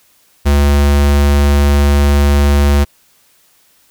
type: tone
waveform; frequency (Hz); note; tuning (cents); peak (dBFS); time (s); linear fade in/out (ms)
square; 71.5; D2; -46; -8; 0.45-2.85; 20
effects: white hiss -52 dBFS RMS until 3.9 s